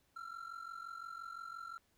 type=ring-modulated tone; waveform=triangle; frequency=1358 Hz; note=F6; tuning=49 cents flat; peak=-40 dBFS; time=0.16-1.78 s; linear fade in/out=0 ms; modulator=22.9 Hz; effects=pink hiss -75 dBFS RMS until 1.97 s